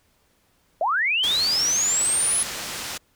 sine linear sweep, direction up, 594 to 10370 Hz, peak -19 dBFS, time 0.81-2.43 s, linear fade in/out 2 ms
white low-pass noise, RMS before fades -32 dBFS, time 1.23-2.98 s, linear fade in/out 10 ms, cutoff 7100 Hz, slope 12 dB/octave
effects pink hiss -64 dBFS RMS until 3.15 s

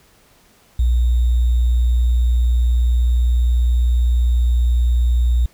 sine tone with sample-and-hold, 60.1 Hz, B1, 46 cents flat, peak -12 dBFS, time 0.79-5.46 s, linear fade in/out 5 ms, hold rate 3675 Hz, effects pink hiss -53 dBFS RMS until 5.53 s

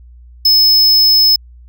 square tone, 5200 Hz, E8, 24 cents flat, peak -7 dBFS, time 0.45-1.36 s, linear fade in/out 5 ms, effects added 60 Hz sine -36 dBFS peak until 1.68 s

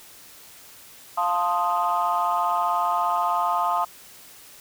sine chord, F dominant seventh, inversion none, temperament equal, 698.5 / 880 / 1046.5 / 1244.5 Hz, F5 / A5 / C6 / Eb6, 0 / 0 / 0 / 0 cents, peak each -25 dBFS, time 1.17-3.85 s, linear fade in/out 10 ms, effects tanh soft clip ceiling -13 dBFS + white hiss -47 dBFS RMS until 4.6 s

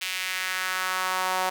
sawtooth tone with high-pass filter sweep, 185.7 Hz, F#3, 7 cents sharp, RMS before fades -28 dBFS, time 0.01-1.5 s, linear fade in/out 10 ms, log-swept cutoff 2600 to 780 Hz, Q 1.9, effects none

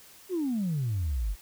sine exponential sweep, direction down, 389.9 to 43.65 Hz, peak -25 dBFS, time 0.29-1.36 s, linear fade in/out 50 ms, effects tanh soft clip ceiling -23 dBFS + white hiss -53 dBFS RMS until 1.41 s

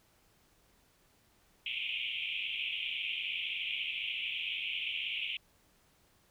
pink band-pass noise, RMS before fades -37 dBFS, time 1.66-5.37 s, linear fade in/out 2 ms, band 2300 to 3300 Hz, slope 96 dB/octave, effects pink hiss -68 dBFS RMS until 6.3 s

